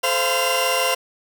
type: tone cluster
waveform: sawtooth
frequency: 436.8 / 522 / 688 / 1018 / 2789 Hz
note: A4 / C5 / F5 / C6 / F7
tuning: -13 / -4 / -26 / -48 / -3 cents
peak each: -27 / -19 / -21 / -22 / -20 dBFS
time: 0.03-0.95 s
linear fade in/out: 10 ms
effects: none